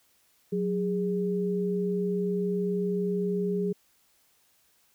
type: tone pair together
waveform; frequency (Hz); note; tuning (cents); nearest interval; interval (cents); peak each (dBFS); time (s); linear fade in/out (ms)
sine; 183.31 / 410.6; F#3 / G#4; -16 / -20; octave + major second; 1396; -28; 0.52-3.73; 10
effects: white hiss -66 dBFS RMS until 4.94 s